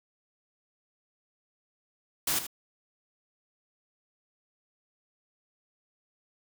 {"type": "noise with echo", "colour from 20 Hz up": "white", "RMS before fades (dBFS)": -28, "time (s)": [2.27, 2.39], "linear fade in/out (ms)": 5, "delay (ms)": 78, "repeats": 1, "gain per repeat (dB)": -10, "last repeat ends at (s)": 2.468, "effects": []}